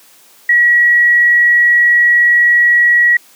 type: tone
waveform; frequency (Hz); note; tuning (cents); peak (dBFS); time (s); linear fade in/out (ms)
sine; 1919; A#6; +50; -6; 0.49-3.17; 5
effects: white hiss -45 dBFS RMS until 3.35 s + high-pass 200 Hz 12 dB/octave